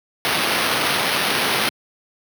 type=noise with sample-and-hold; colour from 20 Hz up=white; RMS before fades=-20 dBFS; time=0.25-1.69 s; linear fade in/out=0 ms; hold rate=7350 Hz; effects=high-pass 150 Hz 12 dB/octave